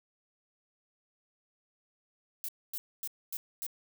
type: noise bursts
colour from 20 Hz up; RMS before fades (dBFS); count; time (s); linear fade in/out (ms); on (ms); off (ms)
violet; -37; 5; 2.44-3.665; 0; 45; 250
effects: none